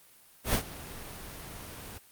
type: noise with ADSR envelope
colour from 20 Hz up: pink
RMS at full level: -25 dBFS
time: 0.44-1.99 s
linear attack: 100 ms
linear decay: 78 ms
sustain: -18 dB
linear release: 18 ms
effects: white hiss -58 dBFS RMS until 2.11 s + Opus 32 kbps